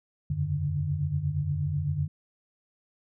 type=tone cluster; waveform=sine; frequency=84.8 / 94.1 / 139.2 / 147.4 Hz; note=E2 / F#2 / C#3 / D3; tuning=+50 / +30 / +8 / +7 cents; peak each=-36 / -32 / -34 / -28 dBFS; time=0.3-2.08 s; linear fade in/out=5 ms; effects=none